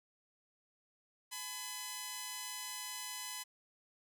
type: tone pair together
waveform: 5% pulse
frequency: 846 / 1006.1 Hz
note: G#5 / B5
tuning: +32 / +32 cents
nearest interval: minor third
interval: 300 cents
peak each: -37 / -30 dBFS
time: 1.31-3.44 s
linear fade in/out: 20 ms
effects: none